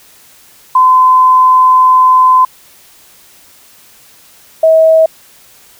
sine tone pair in turn, 1023 / 642.6 Hz, C6 / E5, -39 / -44 cents, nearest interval minor sixth, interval 805 cents, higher first, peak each -3 dBFS, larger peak neither, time 0.75-2.45 / 4.63-5.06 s, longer first, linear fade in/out 5 ms, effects white hiss -42 dBFS RMS until 5.79 s

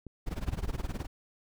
click, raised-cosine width 3 ms, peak -30 dBFS, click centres 0.067 s
brown noise with tremolo, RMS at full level -31 dBFS, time 0.26-1.07 s, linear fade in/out 20 ms, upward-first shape sine, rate 19 Hz, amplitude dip 90%
effects none

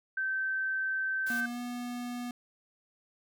sine tone, 1548 Hz, G6, 22 cents flat, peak -29 dBFS, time 0.17-1.46 s, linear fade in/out 5 ms
white noise, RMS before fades -45 dBFS, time 1.26-1.41 s, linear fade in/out 10 ms
square tone with pitch glide, 238.7 to 243.6 Hz, A#3 to B3, +41 to -24 cents, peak -36 dBFS, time 1.3-2.31 s, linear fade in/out 2 ms, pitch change +35 cents, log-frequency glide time 1.47-1.6 s
effects none

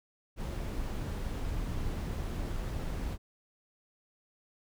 brown noise, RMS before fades -35 dBFS, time 0.36-3.18 s, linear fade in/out 50 ms, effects none

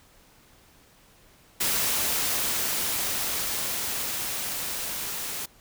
white noise with level ramp, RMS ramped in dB -25 to -33 dBFS, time 1.6-5.46 s, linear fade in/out 10 ms, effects pink hiss -57 dBFS RMS until 5.6 s

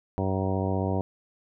harmonic tone with a mistuned harmonic, 95.5 Hz, G2, 45 cents flat, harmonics 1 / 2 / 3 / 4 / 5 / 6 / 7 / 8 / 10, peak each -28 / -31 / -33 / -34 / -35 / -36 / -36 / -37 / -38 dBFS, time 0.18-1.01 s, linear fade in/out 0 ms, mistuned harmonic 10, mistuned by -26 cents, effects none

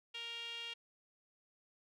sawtooth tone with band-pass filter, 466.2 Hz, A#4, in tune, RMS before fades -45 dBFS, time 0.14-0.74 s, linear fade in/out 10 ms, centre 3000 Hz, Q 7.7, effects none

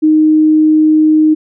sine tone, 310 Hz, D#4, 6 cents flat, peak -5 dBFS, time 0.02-1.35 s, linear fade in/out 20 ms, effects none

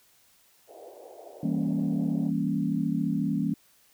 white band-pass noise, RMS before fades -47 dBFS, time 0.67-2.32 s, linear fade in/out 50 ms, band 360 to 720 Hz, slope 48 dB/octave
sine chord, E diminished seventh, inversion none, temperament equal with one note detuned, 164.81 / 198.28 / 233.1 / 277.2 Hz, E3 / G3 / Bb3 / Db4, 0 / +20 / 0 / 0 cents, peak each -30 dBFS, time 1.43-3.54 s, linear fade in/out 5 ms
effects white hiss -62 dBFS RMS until 3.93 s

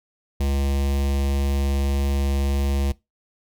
square tone with notch filter, 69.3 Hz, C#2, in tune, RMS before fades -22 dBFS, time 0.4-2.92 s, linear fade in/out 5 ms, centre 1400 Hz, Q 1.3, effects noise-tail reverb RT60 0.2 s tail -20 dB re dry

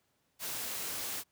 white noise, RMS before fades -38 dBFS, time 0.39-1.24 s, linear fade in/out 50 ms, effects pink hiss -75 dBFS RMS until 1.31 s + high-pass 80 Hz 12 dB/octave

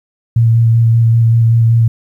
sine tone with vibrato, 115 Hz, A#2, 23 cents flat, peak -6 dBFS, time 0.36-1.88 s, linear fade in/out 5 ms, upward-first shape square, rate 5.2 Hz, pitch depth 13 cents each way, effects 8-bit

